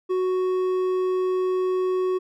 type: tone with hard clipping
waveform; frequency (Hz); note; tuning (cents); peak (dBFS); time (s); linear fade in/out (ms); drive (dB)
triangle; 370; F#4; 0; -22; 0.09-2.19; 20; 9
effects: none